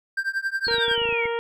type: tone with tremolo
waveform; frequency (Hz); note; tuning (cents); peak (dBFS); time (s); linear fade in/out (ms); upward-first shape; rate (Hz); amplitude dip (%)
triangle; 1578; G6; +11; -18; 0.17-0.96; 5; triangle; 11; 100
type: exponential sweep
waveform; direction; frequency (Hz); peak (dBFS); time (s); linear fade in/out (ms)
sine; down; 4473 to 2142; -24; 0.64-1.27; 10
type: clicks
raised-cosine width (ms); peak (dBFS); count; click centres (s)
3; -27; 12; 0.67 / 0.712 / 0.743 / 0.783 / 0.882 / 0.914 / 0.979 / 1.017 / 1.055 / 1.09 / 1.126 / 1.256
type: harmonic tone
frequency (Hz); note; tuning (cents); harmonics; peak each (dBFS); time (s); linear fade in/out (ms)
466.2; A#4; 0; 1 / 2 / 3 / 4 / 5 / 6 / 7; -25 / -31 / -35 / -37 / -39 / -41 / -42; 0.68-1.39; 0
effects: none